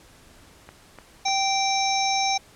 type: click train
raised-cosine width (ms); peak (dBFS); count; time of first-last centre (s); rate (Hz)
0.5; -26; 3; 0.69-1.283; 3.37
type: harmonic tone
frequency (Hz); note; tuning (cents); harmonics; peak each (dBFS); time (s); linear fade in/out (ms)
780; G5; -9; 1 / 3 / 5 / 7 / 8; -23 / -29 / -29 / -29 / -30; 1.25-2.38; 10
effects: pink hiss -52 dBFS RMS until 2.55 s + low-pass 11000 Hz 12 dB/octave